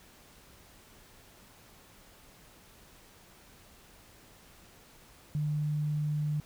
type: tone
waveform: sine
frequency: 150 Hz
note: D3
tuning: 37 cents sharp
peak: -28 dBFS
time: 5.35-6.4 s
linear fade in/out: 0 ms
effects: pink hiss -57 dBFS RMS until 6.45 s